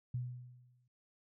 sine tone with exponential decay, 123.8 Hz, B2, 5 cents sharp, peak -33 dBFS, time 0.14-0.88 s, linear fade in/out 5 ms, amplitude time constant 160 ms, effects none

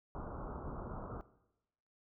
pink low-pass noise, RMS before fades -44 dBFS, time 0.15-1.21 s, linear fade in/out 0 ms, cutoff 1400 Hz, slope 96 dB/octave, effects noise-tail reverb RT60 0.9 s tail -17 dB re dry

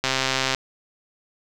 click train, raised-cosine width 0.2 ms, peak -4 dBFS, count 68, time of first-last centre 0.04-0.548 s, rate 132 Hz, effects none

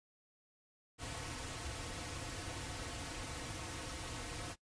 pink noise with comb filter, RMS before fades -44 dBFS, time 0.98-4.56 s, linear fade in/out 50 ms, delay 5 ms, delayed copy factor -0.7, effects noise-tail reverb RT60 0.1 s tail -19 dB re dry + resampled to 22050 Hz

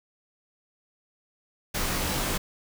pink noise with comb filter, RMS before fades -28 dBFS, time 1.74-2.38 s, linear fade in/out 10 ms, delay 19 ms, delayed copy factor -0.9, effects none

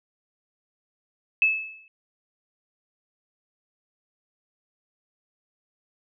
sine tone with exponential decay, 2606 Hz, E7, 20 cents flat, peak -14 dBFS, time 1.42-1.88 s, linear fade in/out 1 ms, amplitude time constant 100 ms, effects none

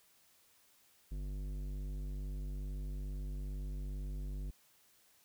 triangle tone with tanh clipping, 48.84 Hz, G1, 6 cents flat, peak -40 dBFS, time 1.11-4.51 s, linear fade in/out 10 ms, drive 18 dB, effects white hiss -68 dBFS RMS until 5.24 s

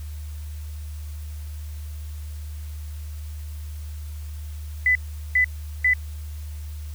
sine tone bursts, 2000 Hz, B6, 21 cents sharp, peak -15 dBFS, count 3, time 4.86-5.936 s, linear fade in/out 2 ms, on 92 ms, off 400 ms, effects added 75 Hz sine -31 dBFS peak until 6.94 s + white hiss -50 dBFS RMS until 6.94 s

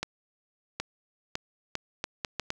accelerating click train, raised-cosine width 0.2 ms, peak -13 dBFS, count 8, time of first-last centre 0.03-2.504 s, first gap 770 ms, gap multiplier 0.72, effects none

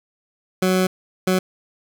20% pulse tone bursts at uneven times, 185.6 Hz, F#3, 6 cents sharp, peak -11 dBFS, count 2, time 0.62-0.87 / 1.27-1.39 s, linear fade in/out 5 ms, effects none

